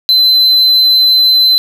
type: tone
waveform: triangle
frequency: 4053 Hz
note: B7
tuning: 44 cents sharp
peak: -4 dBFS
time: 0.09-1.58 s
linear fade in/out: 0 ms
effects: none